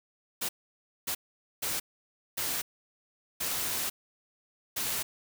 white noise bursts at uneven times, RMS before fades -32 dBFS, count 6, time 0.41-0.49 / 1.07-1.15 / 1.62-1.8 / 2.37-2.62 / 3.4-3.9 / 4.76-5.03 s, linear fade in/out 10 ms, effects none

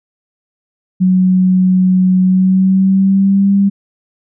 sine tone with pitch glide, 185 to 198.28 Hz, F#3 to G3, 0 to +20 cents, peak -7 dBFS, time 1-3.7 s, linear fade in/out 20 ms, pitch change +120 cents, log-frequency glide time 2.22-3.53 s, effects none

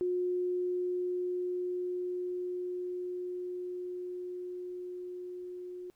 sine tone with level ramp, 360 Hz, F#4, 47 cents flat, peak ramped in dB -28 to -40 dBFS, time 0.01-5.9 s, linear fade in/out 0 ms, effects pink hiss -73 dBFS RMS until 5.95 s

